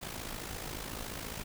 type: noise with amplitude modulation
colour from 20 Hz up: pink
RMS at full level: -38 dBFS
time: 0.01-1.44 s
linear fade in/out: 20 ms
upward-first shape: sine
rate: 54.3 Hz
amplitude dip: 65%
effects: none